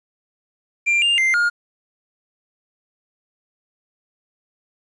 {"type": "tone with pitch steps", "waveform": "triangle", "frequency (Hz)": [2378, 2803, 2089, 1421], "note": ["D7", "F7", "C7", "F6"], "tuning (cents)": [21, 6, -3, 30], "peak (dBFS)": -13, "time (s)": [0.86, 1.5], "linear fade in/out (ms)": 20, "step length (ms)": 160, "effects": ["resampled to 24000 Hz", "9-bit"]}